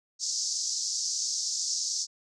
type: band-pass noise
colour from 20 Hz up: pink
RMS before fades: -31 dBFS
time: 0.19-2.07 s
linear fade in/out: 50 ms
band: 4900 to 6900 Hz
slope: 48 dB/octave
effects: none